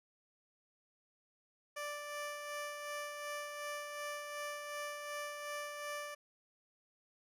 15% pulse tone with tremolo, 587.3 Hz, D5, in tune, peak -33 dBFS, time 1.76-6.15 s, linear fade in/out 10 ms, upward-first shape sine, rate 2.7 Hz, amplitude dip 40%, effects resampled to 32000 Hz

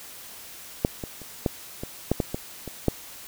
clicks, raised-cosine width 2 ms, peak -6 / -18 / -28 / -8 / -18 / -7 / -9 / -14 / -21 / -6 dBFS, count 10, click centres 0.849 / 1.038 / 1.217 / 1.462 / 1.835 / 2.116 / 2.202 / 2.345 / 2.677 / 2.883 s, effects white hiss -43 dBFS RMS until 3.27 s

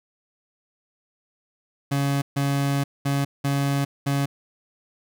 30% pulse tone bursts at uneven times, 140 Hz, C#3, 18 cents sharp, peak -18 dBFS, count 5, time 1.91-2.22 / 2.36-2.84 / 3.05-3.25 / 3.44-3.85 / 4.06-4.26 s, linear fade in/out 10 ms, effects none

